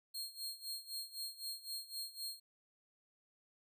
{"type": "tone with tremolo", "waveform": "sawtooth", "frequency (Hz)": 4238, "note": "C8", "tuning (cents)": 21, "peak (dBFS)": -37, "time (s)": [0.14, 2.4], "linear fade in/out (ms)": 10, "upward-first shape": "sine", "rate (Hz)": 3.9, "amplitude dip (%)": 85, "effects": []}